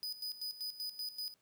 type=tone with tremolo; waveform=45% pulse; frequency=4978 Hz; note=D#8; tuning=in tune; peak=-37 dBFS; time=0.03-1.34 s; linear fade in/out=0 ms; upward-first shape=square; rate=5.2 Hz; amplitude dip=75%; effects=pink hiss -75 dBFS RMS until 1.41 s + high-pass 100 Hz 12 dB/octave